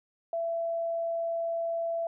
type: tone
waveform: sine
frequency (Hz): 669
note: E5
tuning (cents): +25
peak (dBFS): -28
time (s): 0.33-2.07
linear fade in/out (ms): 2
effects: none